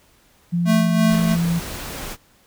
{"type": "tone with pitch glide", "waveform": "sine", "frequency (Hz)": [172.6, 169.73], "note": ["F3", "F3"], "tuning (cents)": [-20, -49], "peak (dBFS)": -17, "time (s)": [0.52, 1.6], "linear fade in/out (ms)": 20, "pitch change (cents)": -29, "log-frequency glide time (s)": [0.64, 1.39]}
{"type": "tone with tremolo", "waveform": "square", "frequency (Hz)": 220, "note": "A3", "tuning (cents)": 0, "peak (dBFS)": -15, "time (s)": [0.65, 1.37], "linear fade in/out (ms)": 50, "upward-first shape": "sine", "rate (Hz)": 3, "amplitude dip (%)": 55}
{"type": "noise", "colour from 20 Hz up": "pink", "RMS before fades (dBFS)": -31, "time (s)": [1.08, 2.17], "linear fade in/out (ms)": 50}
{"effects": ["pink hiss -56 dBFS RMS until 2.46 s"]}